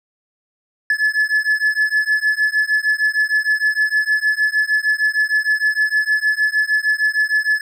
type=beating tone pair; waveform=triangle; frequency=1716 / 1722.5 Hz; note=A6 / A6; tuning=-44 / -37 cents; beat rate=6.5 Hz; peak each=-16 dBFS; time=0.9-7.61 s; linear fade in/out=2 ms; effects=none